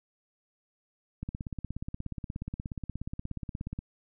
click train, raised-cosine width 5 ms, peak -23 dBFS, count 44, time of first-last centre 1.23-3.79 s, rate 16.8 Hz, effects none

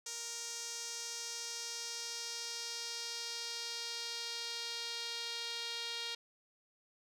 sawtooth tone with band-pass filter sweep, 467 Hz, A#4, 3 cents sharp, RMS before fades -42 dBFS, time 0.06-6.15 s, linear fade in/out 5 ms, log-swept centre 6400 to 3900 Hz, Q 2.6, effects none

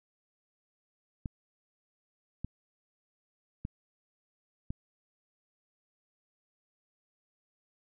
clicks, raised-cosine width 5 ms, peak -23 dBFS, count 4, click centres 1.258 / 2.446 / 3.651 / 4.705 s, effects none

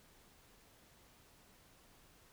silence, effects pink hiss -65 dBFS RMS until 2.32 s

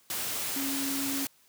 sine tone in noise, 274.9 Hz, C#4, 14 cents flat, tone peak -32 dBFS, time 0.56-1.25 s, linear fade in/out 2 ms, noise white, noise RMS -33 dBFS, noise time 0.1-1.27 s, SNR -2 dB, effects white hiss -63 dBFS RMS until 1.48 s + high-pass 80 Hz 12 dB/octave

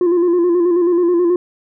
sine tone with vibrato, 349.2 Hz, F4, in tune, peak -8 dBFS, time 0.01-1.36 s, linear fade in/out 2 ms, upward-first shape square, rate 9.3 Hz, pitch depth 45 cents each way, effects tanh soft clip ceiling -10 dBFS

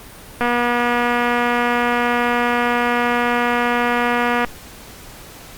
click train, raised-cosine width 0.5 ms, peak -4 dBFS, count 974, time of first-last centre 0.41-4.447 s, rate 241 Hz, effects pink hiss -39 dBFS RMS until 5.57 s + Opus 48 kbps

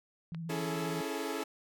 sine tone with vibrato, 164.81 Hz, E3, in tune, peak -37 dBFS, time 0.32-1.01 s, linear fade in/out 0 ms, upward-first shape sine, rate 15 Hz, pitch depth 45 cents each way
click, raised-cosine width 0.3 ms, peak -31 dBFS, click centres 0.347 s
sawtooth chord, A major seventh, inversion first, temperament equal with one note detuned, 277.2 / 329.6 / 419.2 / 440 Hz, C#4 / E4 / G#4 / A4, 0 / 0 / +16 / 0 cents, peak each -36 dBFS, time 0.49-1.44 s, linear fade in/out 10 ms
effects none

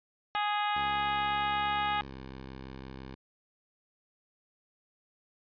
harmonic tone, 415.3 Hz, G#4, in tune, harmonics 2 / 3 / 4 / 5 / 6 / 7 / 8 / 9, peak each -30 / -34 / -38 / -40 / -42 / -41 / -45 / -44 dBFS, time 0.35-2.01 s, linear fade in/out 0 ms
10% pulse tone with pitch glide, 68.5 to 65.94 Hz, C#2 to C2, -20 to +14 cents, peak -34 dBFS, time 0.75-3.15 s, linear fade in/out 10 ms, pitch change -66 cents, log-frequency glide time 2.05-2.13 s
effects resampled to 11025 Hz

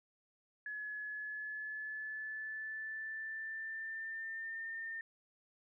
sine tone with pitch glide, 1700 to 1811.5 Hz, G#6 to A6, +40 to +50 cents, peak -40 dBFS, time 0.66-5.01 s, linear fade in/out 2 ms, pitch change +110 cents, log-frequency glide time 1-4.67 s, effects none

